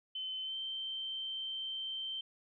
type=tone with pitch glide; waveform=sine; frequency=3061 to 3118 Hz; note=G7 to G7; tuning=-42 to -10 cents; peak=-37 dBFS; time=0.15-2.21 s; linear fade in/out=5 ms; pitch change=+32 cents; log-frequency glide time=0.43-0.56 s; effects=none